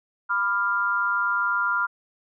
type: tone cluster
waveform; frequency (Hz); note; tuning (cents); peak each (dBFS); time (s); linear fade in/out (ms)
sine; 991 / 1198 / 1394; B5 / D6 / F6; +6 / +34 / -4; -28 / -30 / -22; 0.29-1.87; 20
effects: none